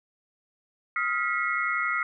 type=tone cluster; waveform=sine; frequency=1266 / 1397 / 1956 / 2167 Hz; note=D#6 / F6 / B6 / C#7; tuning=+30 / 0 / -17 / -40 cents; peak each=-30 dBFS; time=0.96-2.03 s; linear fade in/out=2 ms; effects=none